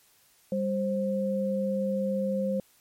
sine tone pair together, 197.78 / 528 Hz, G3 / C5, +16 / +16 cents, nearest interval octave + perfect fourth, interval 1700 cents, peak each -28 dBFS, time 0.52-2.6 s, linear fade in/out 2 ms, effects white hiss -62 dBFS RMS until 2.8 s + MP3 64 kbps

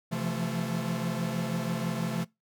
45% pulse chord, F major seventh, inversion second, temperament equal with one note detuned, 130.81 / 168.37 / 174.61 / 220 Hz, C3 / E3 / F3 / A3, 0 / +37 / 0 / 0 cents, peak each -36 / -34 / -35 / -34 dBFS, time 0.11-2.25 s, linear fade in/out 20 ms, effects noise-tail reverb RT60 0.2 s tail -22 dB re dry

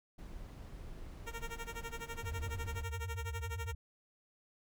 brown noise, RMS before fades -47 dBFS, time 0.18-2.83 s, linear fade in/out 10 ms
10% pulse tone with tremolo, 462.1 Hz, A#4, 15 cents flat, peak -32 dBFS, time 1.26-3.73 s, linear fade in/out 20 ms, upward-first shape sine, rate 12 Hz, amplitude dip 95%
sine tone with vibrato, 82.41 Hz, E2, in tune, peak -38 dBFS, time 2.23-3.75 s, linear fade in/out 5 ms, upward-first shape square, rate 9.8 Hz, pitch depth 250 cents each way
effects none

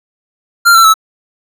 square tone with pitch steps, 1388 / 1344.6 / 1302.6 Hz, F6 / E6 / E6, -11 / +34 / -21 cents, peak -4 dBFS, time 0.65-0.941 s, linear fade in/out 20 ms, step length 97 ms, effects none

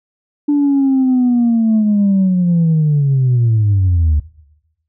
sine linear sweep, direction down, 293.7 to 72.3 Hz, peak -8 dBFS, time 0.48-4.2 s, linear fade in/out 10 ms, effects noise-tail reverb RT60 0.9 s tail -20 dB re dry + tanh soft clip ceiling -7 dBFS

